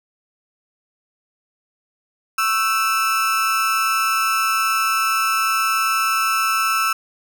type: tone with amplitude modulation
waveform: 35% pulse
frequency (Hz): 1318.5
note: E6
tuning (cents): 0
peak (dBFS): -12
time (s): 2.38-6.93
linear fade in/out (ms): 5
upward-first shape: sine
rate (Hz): 219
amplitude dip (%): 70
effects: none